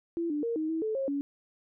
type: tone with pitch steps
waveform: sine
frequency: 337.2 / 295.9 / 464.7 / 313.5 / 323.1 / 435.8 / 540 / 282.6 Hz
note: E4 / D4 / A#4 / D#4 / E4 / A4 / C#5 / C#4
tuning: +39 / +13 / -5 / +13 / -35 / -17 / -45 / +34 cents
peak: -28 dBFS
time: 0.17-1.21 s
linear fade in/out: 0 ms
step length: 130 ms
effects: none